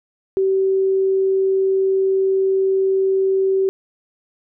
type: tone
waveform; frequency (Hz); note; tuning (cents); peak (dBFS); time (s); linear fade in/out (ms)
sine; 384.1; G4; -35; -14; 0.37-3.69; 0
effects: none